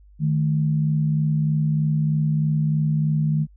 sine tone pair together, 152.8 / 216 Hz, D#3 / A3, -31 / -32 cents, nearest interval tritone, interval 599 cents, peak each -18 / -27 dBFS, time 0.19-3.47 s, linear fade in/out 50 ms, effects added 50 Hz sine -47 dBFS peak until 3.56 s

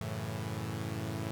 sawtooth chord, F# minor seventh, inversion none, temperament equal, 92.5 / 110 / 138.59 / 164.81 Hz, F#2 / A2 / C#3 / E3, 0 / 0 / 0 / 0 cents, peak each -38 / -34 / -39 / -38 dBFS, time 0.01-1.31 s, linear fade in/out 0 ms, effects none

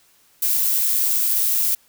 violet noise with amplitude modulation, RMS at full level -18 dBFS, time 0.42-1.75 s, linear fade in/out 5 ms, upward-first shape sine, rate 110 Hz, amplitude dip 30%, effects white hiss -57 dBFS RMS until 1.88 s

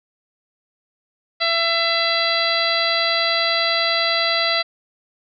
harmonic tone, 670 Hz, E5, 28 cents sharp, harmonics 1 / 2 / 3 / 4 / 5 / 6 / 7, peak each -24 / -25 / -23 / -28 / -27 / -23 / -24 dBFS, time 1.4-4.63 s, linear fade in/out 20 ms, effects none

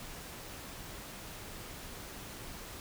silence, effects pink hiss -46 dBFS RMS until 2.8 s

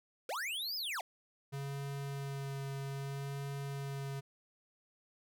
square linear two-way sweep, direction up then down, 426.5 to 5190 to 606 Hz, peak -37 dBFS, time 0.29-1.01 s, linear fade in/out 2 ms, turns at 0.76 s
square tone with vibrato, 138.59 Hz, C#3, in tune, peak -39 dBFS, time 1.52-4.21 s, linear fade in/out 20 ms, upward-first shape sine, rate 0.63 Hz, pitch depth 14 cents each way
effects none

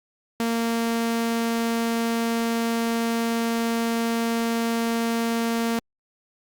sawtooth tone, 230.5 Hz, A#3, 19 cents flat, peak -18 dBFS, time 0.4-5.79 s, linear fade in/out 0 ms, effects Opus 48 kbps

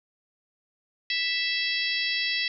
harmonic tone, 659.3 Hz, E5, in tune, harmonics 3 / 4 / 5 / 6 / 7 / 8, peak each -30 / -31 / -32 / -33 / -33 / -34 dBFS, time 1.1-2.48 s, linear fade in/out 2 ms, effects none

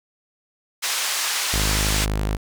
white band-pass noise, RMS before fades -24 dBFS, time 0.82-2.06 s, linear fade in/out 20 ms, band 800 to 7400 Hz, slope 12 dB/octave
sawtooth tone, 51.91 Hz, G#1, in tune, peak -17 dBFS, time 1.53-2.37 s, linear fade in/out 10 ms
effects none

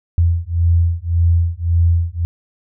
sine beating tone pair, 84 / 85.8 Hz, E2 / F2, +33 / -30 cents, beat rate 1.8 Hz, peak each -15 / -15 dBFS, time 0.18-2.25 s, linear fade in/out 0 ms, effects none

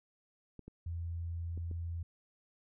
clicks, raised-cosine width 3 ms, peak -35 dBFS, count 4, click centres 0.593 / 0.68 / 1.576 / 1.713 s
sine tone, 84.5 Hz, E2, 43 cents sharp, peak -36 dBFS, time 0.86-2.03 s, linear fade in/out 5 ms
effects none

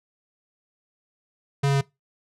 square tone with pitch steps, 140 / 139.11 / 138.23 Hz, C#3 / C#3 / C#3, +18 / +6 / -5 cents, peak -19 dBFS, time 1.63-1.813 s, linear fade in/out 10 ms, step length 61 ms, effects noise-tail reverb RT60 0.2 s tail -21 dB re dry + low-pass 8000 Hz 12 dB/octave

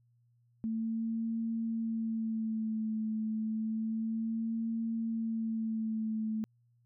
sine tone with vibrato, 222.6 Hz, A3, 20 cents sharp, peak -31 dBFS, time 0.64-6.44 s, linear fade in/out 0 ms, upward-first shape sine, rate 0.3 Hz, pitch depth 34 cents each way, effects added 119 Hz sine -66 dBFS peak until 6.85 s

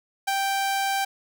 sawtooth tone with ADSR envelope, 784 Hz, G5, in tune, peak -17 dBFS, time 0.27-1.05 s, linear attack 13 ms, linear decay 14 ms, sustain -2 dB, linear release 8 ms, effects none

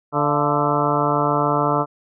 harmonic tone with a mistuned harmonic, 146.83 Hz, D3, in tune, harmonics 1 / 2 / 3 / 4 / 5 / 6 / 7 / 8 / 9, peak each -25 / -25 / -25 / -25 / -25 / -25 / -25 / -25 / -25 dBFS, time 0.12-1.86 s, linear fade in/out 50 ms, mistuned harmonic 5, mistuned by -77 cents, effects none

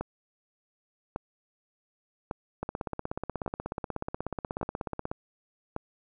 two click trains, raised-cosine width 1 ms, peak -18 / -18 dBFS, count 42 / 6, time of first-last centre 2.63-5.115 / 0.01-5.764 s, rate 16.5 / 0.869 Hz, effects none

